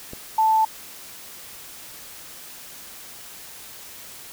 click, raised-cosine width 2 ms, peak -22 dBFS, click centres 0.134 s
sine tone, 880 Hz, A5, in tune, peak -15 dBFS, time 0.38-0.65 s, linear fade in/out 5 ms
effects white hiss -41 dBFS RMS until 4.32 s

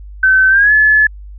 sine tone with pitch glide, 1532 to 1719.6 Hz, G6 to A6, -40 to -40 cents, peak -6 dBFS, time 0.23-1.07 s, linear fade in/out 5 ms, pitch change +200 cents, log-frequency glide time 0.49-0.72 s, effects added 50 Hz sine -29 dBFS peak until 1.38 s

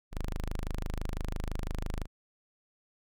sawtooth tone, 25.96 Hz, G#0, in tune, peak -28 dBFS, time 0.11-2.07 s, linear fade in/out 50 ms, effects none

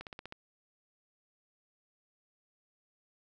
slowing click train, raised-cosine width 0.3 ms, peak -27 dBFS, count 6, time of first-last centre 0.01-0.324 s, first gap 58 ms, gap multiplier 1.04, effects none

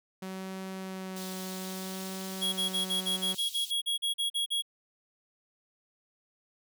sawtooth tone with vibrato, 188.4 Hz, F#3, 32 cents sharp, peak -33 dBFS, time 0.22-3.35 s, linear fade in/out 5 ms, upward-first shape sine, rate 0.62 Hz, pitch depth 12 cents each way
pink high-pass noise, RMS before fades -44 dBFS, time 1.16-3.71 s, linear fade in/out 5 ms, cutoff 3000 Hz, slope 48 dB/octave
square tone bursts, 3316 Hz, G#7, 3 cents flat, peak -28 dBFS, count 14, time 2.41-4.623 s, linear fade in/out 20 ms, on 120 ms, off 41 ms
effects none

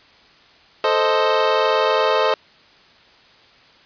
25% pulse chord, A diminished, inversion none, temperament equal, 440 / 523.3 / 622.3 Hz, A4 / C5 / Eb5, 0 / 0 / 0 cents, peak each -16 dBFS, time 0.84-2.34 s, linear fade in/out 2 ms, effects white hiss -50 dBFS RMS until 3.85 s + resampled to 11025 Hz

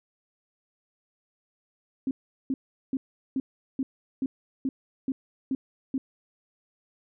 sine tone bursts, 265.5 Hz, C4, 25 cents sharp, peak -24 dBFS, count 10, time 2.07-5.98 s, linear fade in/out 2 ms, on 40 ms, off 390 ms, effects none

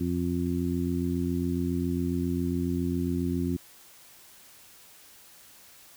harmonic tone, 87.31 Hz, F2, in tune, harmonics 1 / 2 / 3 / 4, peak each -32 / -31 / -29 / -34 dBFS, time 0-3.57 s, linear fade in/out 10 ms, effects white hiss -53 dBFS RMS until 5.96 s

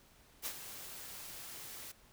white noise with ADSR envelope, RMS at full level -38 dBFS, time 0.42-1.92 s, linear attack 41 ms, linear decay 64 ms, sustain -10 dB, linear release 9 ms, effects pink hiss -64 dBFS RMS until 2.12 s

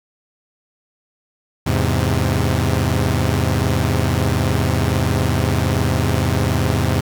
sawtooth chord, E augmented, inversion none, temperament equal, 82.41 / 103.83 / 130.81 Hz, E2 / G#2 / B#2, 0 / 0 / 0 cents, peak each -16 dBFS, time 1.66-7.01 s, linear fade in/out 10 ms, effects 7-bit

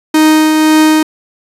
45% pulse tone with tremolo, 311.1 Hz, D#4, in tune, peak -4 dBFS, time 0.14-1.03 s, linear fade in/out 5 ms, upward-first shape triangle, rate 1.9 Hz, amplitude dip 35%, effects resampled to 32000 Hz

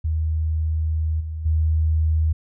sine tone with level steps, 79 Hz, D#2, 27 cents sharp, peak -19 / -26 / -16 dBFS, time 0.04-2.33 s, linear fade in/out 10 ms, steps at 1.2 / 1.45 s, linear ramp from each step 10 ms, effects none

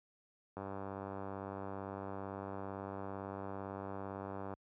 click train, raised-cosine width 1 ms, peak -29 dBFS, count 389, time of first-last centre 0.57-4.537 s, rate 97.8 Hz, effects high-pass 60 Hz 12 dB/octave

